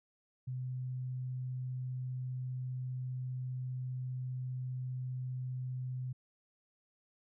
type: tone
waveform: sine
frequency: 127.5 Hz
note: C3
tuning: 44 cents flat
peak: -36 dBFS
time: 0.47-6.13 s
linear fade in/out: 10 ms
effects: none